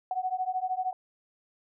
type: beating tone pair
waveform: sine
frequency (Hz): 737 / 750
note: F#5 / F#5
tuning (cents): -7 / +23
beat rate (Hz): 13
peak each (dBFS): -31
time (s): 0.11-0.93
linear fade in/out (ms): 2
effects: none